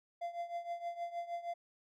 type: tone with tremolo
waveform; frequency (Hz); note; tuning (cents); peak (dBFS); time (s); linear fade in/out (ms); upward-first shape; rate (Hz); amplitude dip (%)
triangle; 689; F5; -24; -33; 0.21-1.54; 10; triangle; 6.4; 85
effects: none